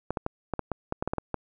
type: clicks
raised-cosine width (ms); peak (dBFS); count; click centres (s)
1; -14; 12; 0.106 / 0.172 / 0.264 / 0.537 / 0.593 / 0.717 / 0.924 / 1.025 / 1.076 / 1.135 / 1.183 / 1.343
effects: none